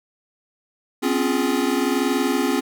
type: chord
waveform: square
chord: Db major seventh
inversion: third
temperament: equal with one note detuned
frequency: 256.2 / 277.2 / 349.2 / 415.3 Hz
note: C4 / Db4 / F4 / Ab4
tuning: -36 / 0 / 0 / 0 cents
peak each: -24 / -24 / -26 / -27 dBFS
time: 1.02-2.61 s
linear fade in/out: 20 ms
effects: none